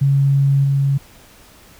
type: tone with level steps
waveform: sine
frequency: 138.59 Hz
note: C#3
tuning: in tune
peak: -11 / -13 dBFS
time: 0.01-0.98 s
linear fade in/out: 10 ms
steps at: 0.64 s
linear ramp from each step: 5 ms
effects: pink hiss -46 dBFS RMS until 1.79 s